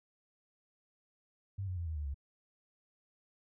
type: tone with pitch steps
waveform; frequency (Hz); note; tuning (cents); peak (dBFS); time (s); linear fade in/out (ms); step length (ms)
sine; 98 / 91.44 / 85.31 / 79.6 / 74.27 / 69.3; G2 / F#2 / F2 / D#2 / D2 / C#2; 0 / -20 / -40 / +40 / +20 / 0; -35; 1.58-2.144; 10; 94
effects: none